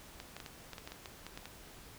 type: clicks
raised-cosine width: 0.2 ms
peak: -27 dBFS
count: 12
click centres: 0.201 / 0.366 / 0.402 / 0.462 / 0.733 / 0.782 / 0.875 / 0.92 / 1.058 / 1.266 / 1.375 / 1.456 s
effects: pink hiss -54 dBFS RMS until 1.98 s